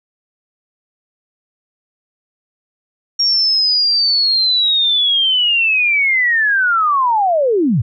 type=linear sweep; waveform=sine; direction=down; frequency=5588 to 92.5 Hz; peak=-11 dBFS; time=3.19-7.82 s; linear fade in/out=10 ms; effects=none